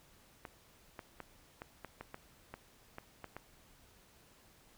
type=clicks; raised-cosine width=0.5 ms; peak=-29 dBFS; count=11; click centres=0.452 / 0.992 / 1.203 / 1.619 / 1.847 / 2.01 / 2.144 / 2.54 / 2.984 / 3.243 / 3.366 s; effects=pink hiss -64 dBFS RMS until 4.77 s